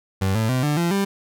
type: tone with pitch steps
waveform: 30% pulse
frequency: 96 / 110.91 / 128.14 / 148.05 / 171.05 / 197.63 Hz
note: G2 / A2 / C3 / D3 / F3 / G3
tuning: -36 / +14 / -36 / +14 / -36 / +14 cents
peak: -16 dBFS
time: 0.21-1.05 s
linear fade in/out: 10 ms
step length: 140 ms
effects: none